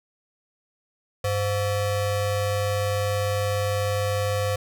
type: ring-modulated tone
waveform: square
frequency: 307.8 Hz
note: D#4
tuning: 19 cents flat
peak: -20 dBFS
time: 1.24-4.56 s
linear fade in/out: 5 ms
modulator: 209 Hz
effects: none